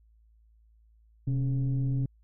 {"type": "tone with frequency modulation", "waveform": "sine", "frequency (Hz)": 130, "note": "C3", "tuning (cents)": -11, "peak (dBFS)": -24, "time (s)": [1.27, 2.06], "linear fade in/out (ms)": 5, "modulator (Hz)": 148, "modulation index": 0.56, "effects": ["tanh soft clip ceiling -20 dBFS", "added 55 Hz sine -58 dBFS peak until 2.23 s"]}